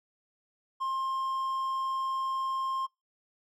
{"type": "tone", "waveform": "triangle", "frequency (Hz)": 1061, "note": "C6", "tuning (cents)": 24, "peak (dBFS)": -27, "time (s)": [0.8, 2.87], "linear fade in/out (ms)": 20, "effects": ["noise-tail reverb RT60 0.2 s tail -24 dB re dry"]}